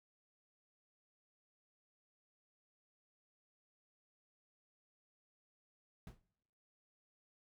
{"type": "noise with exponential decay", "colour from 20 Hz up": "brown", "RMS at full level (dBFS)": -44, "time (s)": [6.07, 6.23], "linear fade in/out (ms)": 1, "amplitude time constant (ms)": 33, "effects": ["noise-tail reverb RT60 1.0 s tail -24 dB re dry"]}